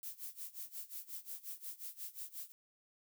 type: noise with tremolo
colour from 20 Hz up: violet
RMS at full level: -44 dBFS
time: 0.03-2.52 s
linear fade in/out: 0 ms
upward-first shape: sine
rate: 5.6 Hz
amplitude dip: 90%
effects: none